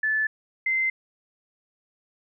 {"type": "tone pair in turn", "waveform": "sine", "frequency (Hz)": [1741, 2074], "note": ["A6", "C7"], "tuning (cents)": [-19, -16], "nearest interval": "minor third", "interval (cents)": 303, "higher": "second", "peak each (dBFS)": -21, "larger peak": "neither", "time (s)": [[0.03, 0.27], [0.66, 0.9]], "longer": "neither", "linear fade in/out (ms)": 5, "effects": []}